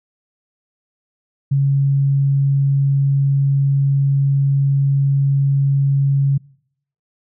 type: tone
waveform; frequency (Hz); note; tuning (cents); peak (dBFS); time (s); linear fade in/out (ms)
sine; 138.59; C#3; 0; -12; 1.51-6.38; 10
effects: noise-tail reverb RT60 0.7 s tail -25 dB re dry